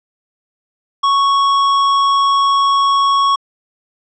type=tone with hard clipping; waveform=triangle; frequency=1108.7 Hz; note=C#6; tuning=in tune; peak=-12 dBFS; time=1.03-3.36 s; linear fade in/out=10 ms; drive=14 dB; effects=low-pass 7000 Hz 12 dB/octave